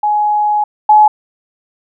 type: tone pair in turn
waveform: sine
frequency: 839 / 849.2 Hz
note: G#5 / G#5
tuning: +17 / +38 cents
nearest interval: unison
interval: 21 cents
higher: second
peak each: -10 / -3 dBFS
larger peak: second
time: 0.03-0.64 / 0.89-1.08 s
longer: first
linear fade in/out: 5 ms
effects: none